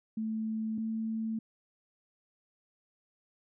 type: tone pair in turn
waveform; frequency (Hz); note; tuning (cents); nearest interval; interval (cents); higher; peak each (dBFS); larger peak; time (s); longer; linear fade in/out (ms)
sine; 220 / 222.3; A3 / A3; 0 / +18; unison; 18; second; -31 / -31; neither; 0.17-0.78 / 0.78-1.39; neither; 5
effects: none